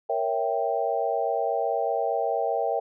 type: chord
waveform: sine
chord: A# diminished seventh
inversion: none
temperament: equal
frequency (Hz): 466.2 / 554.4 / 659.3 / 784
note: A#4 / C#5 / E5 / G5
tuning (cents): 0 / 0 / 0 / 0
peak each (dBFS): -29 / -30 / -28 / -28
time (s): 0.09-2.8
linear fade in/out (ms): 10
effects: none